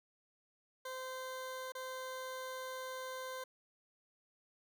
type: tone with dropouts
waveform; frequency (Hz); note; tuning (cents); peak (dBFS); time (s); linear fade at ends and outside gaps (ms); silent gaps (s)
20% pulse; 517; C5; -21; -37; 0.85-3.44; 5; 1.721-1.75
effects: none